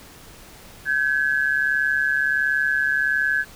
sine tone pair together, 1545.6 / 1687 Hz, G6 / G#6, -25 / +27 cents, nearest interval major second, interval 152 cents, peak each -21 dBFS, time 0.85-3.45 s, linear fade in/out 50 ms, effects pink hiss -45 dBFS RMS until 3.55 s

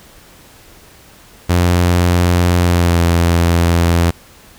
sawtooth tone with pitch glide, 88 to 85.2 Hz, F2 to F2, +14 to -42 cents, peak -6 dBFS, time 1.49-4.11 s, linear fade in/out 10 ms, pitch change -56 cents, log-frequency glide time 2.62-3.03 s, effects pink hiss -43 dBFS RMS until 4.58 s

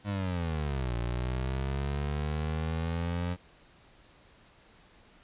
25% pulse linear two-way sweep, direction down then up, 103.83 to 58.27 to 89.1 Hz, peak -26 dBFS, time 0.04-3.37 s, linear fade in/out 50 ms, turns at 0.95 s, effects pink hiss -59 dBFS RMS until 5.23 s + resampled to 8000 Hz

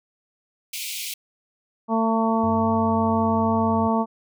pink high-pass noise, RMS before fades -31 dBFS, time 0.73-1.14 s, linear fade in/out 5 ms, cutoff 2200 Hz, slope 96 dB/octave
harmonic tone, 224.7 Hz, A3, 37 cents sharp, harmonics 1 / 2 / 3 / 4 / 5, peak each -21 / -28 / -26 / -25 / -28 dBFS, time 1.88-4.06 s, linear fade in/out 50 ms
triangle tone with vibrato, 96.5 Hz, G2, 27 cents flat, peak -27 dBFS, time 2.43-3.88 s, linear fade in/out 10 ms, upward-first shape sine, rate 18 Hz, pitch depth 9 cents each way
effects none

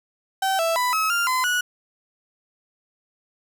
35% pulse tone with pitch steps, 770 / 661 / 993 / 1285 / 1395 / 1022 / 1466 Hz, G5 / E5 / B5 / E6 / F6 / C6 / F#6, -31 / +5 / +9 / -45 / -2 / -41 / -16 cents, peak -18 dBFS, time 0.42-1.61 s, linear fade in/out 5 ms, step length 170 ms, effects none

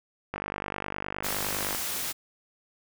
click train, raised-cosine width 0.5 ms, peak -16 dBFS, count 71, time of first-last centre 0.34-1.748 s, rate 49.7 Hz
white noise, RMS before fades -32 dBFS, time 1.23-2.13 s, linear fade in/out 20 ms
effects none

